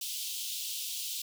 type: high-pass noise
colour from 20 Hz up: pink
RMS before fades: -37 dBFS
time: 0.01-1.22 s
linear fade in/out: 5 ms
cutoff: 2900 Hz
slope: 48 dB/octave
effects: none

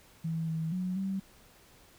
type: tone with pitch steps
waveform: sine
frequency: 162.7 / 161 / 183.1 / 192.9 Hz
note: E3 / E3 / F#3 / G3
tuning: -22 / -41 / -18 / -28 cents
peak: -30 dBFS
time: 0.24-1.2 s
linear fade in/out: 10 ms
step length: 240 ms
effects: pink hiss -59 dBFS RMS until 1.98 s

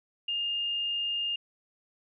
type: tone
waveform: sine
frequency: 2822 Hz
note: F7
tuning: 17 cents sharp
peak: -28 dBFS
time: 0.28-1.36 s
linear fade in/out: 5 ms
effects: none

